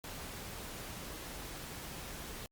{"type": "noise", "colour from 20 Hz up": "pink", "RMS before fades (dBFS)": -45, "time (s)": [0.04, 2.46], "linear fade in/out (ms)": 0, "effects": ["Opus 48 kbps"]}